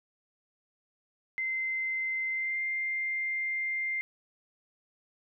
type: tone with pitch glide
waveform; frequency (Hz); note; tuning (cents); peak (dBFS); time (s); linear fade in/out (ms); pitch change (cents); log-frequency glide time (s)
sine; 2073 to 2100; C7 to C7; -17 to +6; -29; 1.38-4.01; 0; +23; 2.31-2.61
effects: none